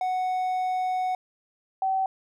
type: tone pair in turn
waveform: triangle / sine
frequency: 740 / 765.2 Hz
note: F#5 / G5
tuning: 0 / -42 cents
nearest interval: minor second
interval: 58 cents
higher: second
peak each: -22 dBFS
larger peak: neither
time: 0.01-1.15 / 1.82-2.06 s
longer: first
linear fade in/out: 2 ms
effects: none